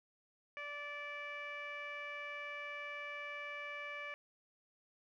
15% pulse tone with low-pass filter, 582 Hz, D5, 16 cents flat, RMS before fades -45 dBFS, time 0.57-4.14 s, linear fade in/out 0 ms, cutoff 2400 Hz, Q 3.3, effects none

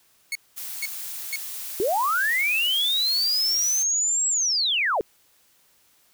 sawtooth tone bursts, 2200 Hz, C#7, 14 cents flat, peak -22 dBFS, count 3, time 0.32-1.359 s, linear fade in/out 2 ms, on 33 ms, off 470 ms
blue noise, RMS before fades -34 dBFS, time 0.56-3.84 s, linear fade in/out 20 ms
sine linear two-way sweep, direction up then down, 349.2 to 7720 to 349.2 Hz, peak -20 dBFS, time 1.8-5.01 s, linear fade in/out 0 ms, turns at 4.28 s
effects white hiss -61 dBFS RMS until 6.13 s

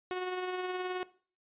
sawtooth tone with tremolo, 366.1 Hz, F#4, 18 cents flat, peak -28 dBFS, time 0.11-1.03 s, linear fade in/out 0 ms, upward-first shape sine, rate 19 Hz, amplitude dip 35%, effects noise-tail reverb RT60 0.4 s tail -18 dB re dry + resampled to 8000 Hz

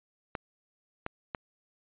clicks, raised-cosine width 0.5 ms, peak -18 dBFS, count 3, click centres 0.352 / 1.064 / 1.348 s, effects resampled to 8000 Hz

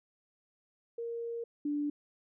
sine tone pair in turn, 466.2 / 292.6 Hz, A#4 / D4, 0 / -6 cents, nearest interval minor sixth, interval 806 cents, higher first, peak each -35 / -30 dBFS, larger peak second, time 0.98-1.44 / 1.65-1.9 s, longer first, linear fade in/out 5 ms, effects none

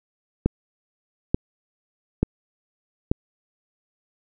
click train, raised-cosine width 3 ms, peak -5 dBFS, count 4, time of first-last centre 0.46-3.115 s, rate 1.13 Hz, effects none

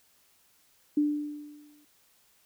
sine tone with exponential decay, 295.7 Hz, D4, 12 cents sharp, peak -20 dBFS, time 0.97-1.85 s, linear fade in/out 5 ms, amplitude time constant 190 ms, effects white hiss -65 dBFS RMS until 2.45 s

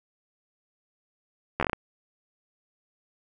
slowing click train, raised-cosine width 0.5 ms, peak -10 dBFS, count 7, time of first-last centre 1.6-1.732 s, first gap 12 ms, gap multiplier 1.24, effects none

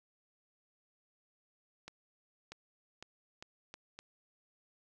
accelerating click train, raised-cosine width 0.2 ms, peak -29 dBFS, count 6, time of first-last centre 1.88-3.99 s, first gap 640 ms, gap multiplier 0.79, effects none

